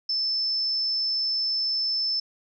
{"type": "tone", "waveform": "sine", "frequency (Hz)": 5274, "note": "E8", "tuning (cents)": 0, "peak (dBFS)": -23, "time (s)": [0.09, 2.2], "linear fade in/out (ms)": 5, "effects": []}